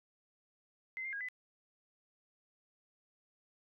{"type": "tone with pitch steps", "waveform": "sine", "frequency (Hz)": [2062, 2113, 1635, 2004], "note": ["C7", "C7", "G#6", "B6"], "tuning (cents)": [-26, 16, -28, 25], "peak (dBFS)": -38, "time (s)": [0.97, 1.286], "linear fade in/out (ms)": 0, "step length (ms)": 79, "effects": []}